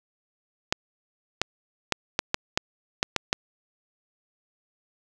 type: clicks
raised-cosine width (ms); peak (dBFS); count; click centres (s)
0.2; -4; 9; 0.725 / 1.416 / 1.923 / 2.191 / 2.344 / 2.575 / 3.029 / 3.163 / 3.329
effects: none